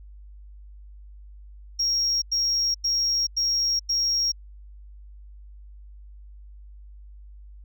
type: tone bursts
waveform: sine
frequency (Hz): 5588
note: F8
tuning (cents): 0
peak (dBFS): -19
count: 5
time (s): 1.79-4.32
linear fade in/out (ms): 10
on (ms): 430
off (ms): 95
effects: tanh soft clip ceiling -18 dBFS + added 50 Hz sine -42 dBFS peak until 7.64 s